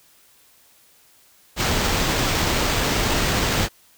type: noise with sample-and-hold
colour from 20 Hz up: pink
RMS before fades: -21 dBFS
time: 1.56-3.69 s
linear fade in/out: 50 ms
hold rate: 11025 Hz
effects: white hiss -55 dBFS RMS until 3.97 s